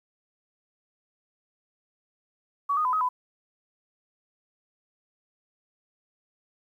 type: tone with pitch steps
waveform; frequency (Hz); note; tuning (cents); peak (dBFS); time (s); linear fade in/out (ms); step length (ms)
sine; 1133 / 1236 / 1008 / 1265 / 1001; C#6 / D#6 / B5 / D#6 / B5; +37 / -12 / +35 / +28 / +23; -22; 2.69-3.09; 10; 80
effects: 10-bit